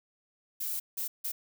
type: noise bursts at uneven times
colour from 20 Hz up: violet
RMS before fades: -34 dBFS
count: 3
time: 0.6-0.8 / 0.97-1.08 / 1.24-1.32 s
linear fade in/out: 10 ms
effects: none